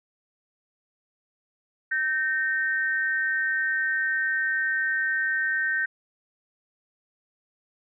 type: tone pair together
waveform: sine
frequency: 1549 / 1839.8 Hz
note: G6 / A#6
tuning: -21 / -23 cents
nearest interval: minor third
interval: 298 cents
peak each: -25 / -26 dBFS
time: 1.91-5.86 s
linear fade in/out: 10 ms
effects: none